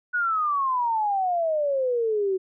sine exponential sweep, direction down, 1480 to 370 Hz, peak -21 dBFS, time 0.13-2.38 s, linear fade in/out 20 ms, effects none

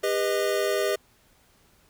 square chord, G augmented, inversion none, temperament equal with one note detuned, 401.9 / 493.9 / 622.3 Hz, G4 / B4 / D#5, +43 / 0 / 0 cents, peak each -27 / -30 / -28 dBFS, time 0.03-0.96 s, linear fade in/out 10 ms, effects pink hiss -61 dBFS RMS until 1.89 s

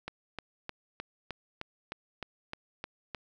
click train, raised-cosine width 0.3 ms, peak -21 dBFS, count 11, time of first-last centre 0.08-3.147 s, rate 3.26 Hz, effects none

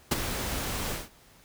pink noise with ADSR envelope, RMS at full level -22 dBFS, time 0.11-1.09 s, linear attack 10 ms, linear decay 23 ms, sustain -10 dB, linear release 180 ms, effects pink hiss -57 dBFS RMS until 1.44 s

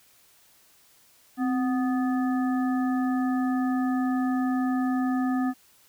harmonic tone with a mistuned harmonic, 247.7 Hz, B3, 5 cents sharp, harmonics 1 / 3 / 5 / 7, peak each -23 / -33 / -37 / -40 dBFS, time 1.37-5.54 s, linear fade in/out 50 ms, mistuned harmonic 1, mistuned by +76 cents, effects white hiss -59 dBFS RMS until 5.88 s

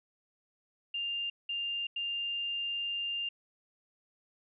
sine tone bursts at uneven times, 2799 Hz, F7, 3 cents sharp, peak -32 dBFS, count 3, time 0.94-1.3 / 1.49-1.87 / 1.96-3.29 s, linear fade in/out 5 ms, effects none

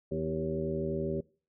harmonic tone with a mistuned harmonic, 79.7 Hz, D#2, 42 cents sharp, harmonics 1 / 2 / 3 / 4 / 5 / 6 / 7, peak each -42 / -36 / -38 / -43 / -34 / -45 / -38 dBFS, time 0.11-1.21 s, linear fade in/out 10 ms, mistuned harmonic 5, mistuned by -35 cents, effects noise-tail reverb RT60 0.4 s tail -22 dB re dry

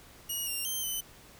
5% pulse tone with pitch steps, 2883 / 2784 / 3134 / 3031 Hz, F#7 / F7 / G7 / F#7, -46 / -6 / -1 / +41 cents, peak -24 dBFS, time 0.29-1.01 s, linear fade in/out 10 ms, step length 180 ms, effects pink hiss -54 dBFS RMS until 1.39 s

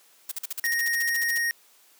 blue noise bursts, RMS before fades -31 dBFS, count 16, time 0.29-1.381 s, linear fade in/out 5 ms, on 26 ms, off 45 ms
square tone, 1864.7 Hz, A#6, in tune, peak -24 dBFS, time 0.64-1.51 s, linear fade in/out 0 ms
effects white hiss -58 dBFS RMS until 1.99 s + high-pass 300 Hz 12 dB/octave

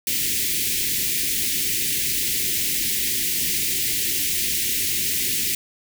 white band-stop noise, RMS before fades -23 dBFS, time 0.07-5.55 s, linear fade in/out 2 ms, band 410 to 1900 Hz, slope 48 dB/octave, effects none

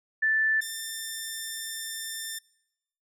sine / 5% pulse tone pair in turn, 1760 / 1789.7 Hz, A6 / A6, 0 / +29 cents, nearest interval unison, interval 29 cents, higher second, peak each -21 dBFS, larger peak neither, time 0.22-0.61 / 0.61-2.39 s, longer second, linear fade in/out 10 ms, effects noise-tail reverb RT60 0.9 s tail -26 dB re dry + low-pass 12000 Hz 12 dB/octave

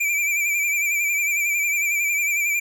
square tone with vibrato, 2346 Hz, D7, 2 cents flat, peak -20 dBFS, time 0-2.6 s, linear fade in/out 10 ms, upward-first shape sine, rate 11 Hz, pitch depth 49 cents each way, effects none

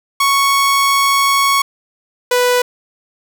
sawtooth tone pair in turn, 1108.7 / 493.9 Hz, C#6 / B4, 0 / 0 cents, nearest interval octave + major second, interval 1400 cents, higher first, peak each -7 dBFS, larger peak neither, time 0.2-1.62 / 2.31-2.62 s, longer first, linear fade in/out 5 ms, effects none

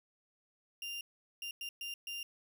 35% pulse tone bursts at uneven times, 2794 Hz, F7, in tune, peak -38 dBFS, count 5, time 0.82-1.01 / 1.42-1.51 / 1.61-1.69 / 1.81-1.94 / 2.07-2.23 s, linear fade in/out 2 ms, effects none

